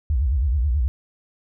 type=tone with vibrato; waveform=sine; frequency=66.6 Hz; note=C2; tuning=31 cents sharp; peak=-17 dBFS; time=0.1-0.88 s; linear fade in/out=0 ms; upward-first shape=sine; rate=9.3 Hz; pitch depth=270 cents each way; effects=none